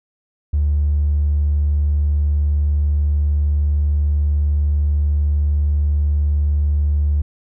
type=tone; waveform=triangle; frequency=73.42 Hz; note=D2; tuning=in tune; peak=-10 dBFS; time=0.53-7.22 s; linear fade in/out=10 ms; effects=tanh soft clip ceiling -11 dBFS

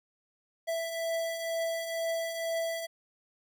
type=beating tone pair; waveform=square; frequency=659.3 / 661.4 Hz; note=E5 / E5; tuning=0 / +6 cents; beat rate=2.1 Hz; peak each=-40 / -32 dBFS; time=0.67-2.87 s; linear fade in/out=20 ms; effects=none

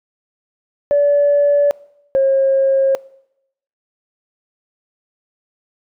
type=tone pair in turn; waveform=sine; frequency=576 / 539.7 Hz; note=D5 / C#5; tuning=-34 / -46 cents; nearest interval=minor second; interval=112 cents; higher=first; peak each=-9 dBFS; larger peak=neither; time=0.91-1.71 / 2.15-2.95 s; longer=neither; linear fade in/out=0 ms; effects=noise-tail reverb RT60 0.8 s tail -23 dB re dry + tanh soft clip ceiling -6 dBFS

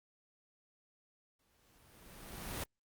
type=noise with exponential growth; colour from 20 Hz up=pink; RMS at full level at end=-38 dBFS; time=1.39-2.64 s; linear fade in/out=5 ms; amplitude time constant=270 ms; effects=Opus 48 kbps

